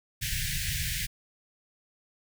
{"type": "band-stop noise", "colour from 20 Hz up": "pink", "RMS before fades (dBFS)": -31, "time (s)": [0.21, 1.07], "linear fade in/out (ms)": 20, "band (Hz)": [170, 1600], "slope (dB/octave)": 96, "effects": []}